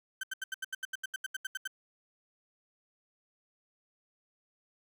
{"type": "tone bursts", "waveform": "35% pulse", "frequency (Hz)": 1545, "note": "G6", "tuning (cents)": -26, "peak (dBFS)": -32, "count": 15, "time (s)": [0.21, 1.676], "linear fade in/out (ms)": 5, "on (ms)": 24, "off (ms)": 79, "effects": []}